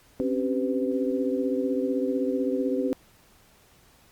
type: tone cluster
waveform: sine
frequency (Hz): 264.9 / 280.7 / 386.8 / 503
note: C4 / C#4 / G4 / B4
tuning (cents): +22 / +22 / -23 / +32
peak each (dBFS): -27 / -31 / -30 / -29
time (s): 0.2-2.93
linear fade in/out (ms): 0
effects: pink hiss -58 dBFS RMS until 4.11 s + Opus 48 kbps